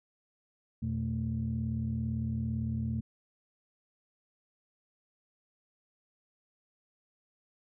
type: tone cluster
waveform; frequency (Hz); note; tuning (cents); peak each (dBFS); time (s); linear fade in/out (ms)
sine; 84.1 / 121.9 / 221.9; E2 / B2 / A3; +35 / -22 / +15; -35 / -33 / -34; 0.82-3.01; 10
effects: tanh soft clip ceiling -22 dBFS